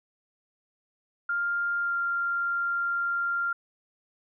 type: tone with pitch glide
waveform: sine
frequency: 1400 to 1390.3 Hz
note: F6 to F6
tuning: +4 to -8 cents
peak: -25 dBFS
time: 1.29-3.53 s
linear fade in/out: 5 ms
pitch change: -12 cents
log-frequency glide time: 1.81-1.94 s
effects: none